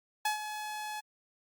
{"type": "tone with ADSR envelope", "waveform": "sawtooth", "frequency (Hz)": 850, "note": "G#5", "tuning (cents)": 40, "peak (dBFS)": -23, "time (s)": [0.25, 1.01], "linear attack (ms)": 5, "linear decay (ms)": 120, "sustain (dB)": -10, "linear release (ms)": 18, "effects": ["Opus 48 kbps"]}